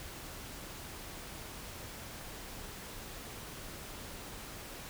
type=silence; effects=pink hiss -46 dBFS RMS until 4.89 s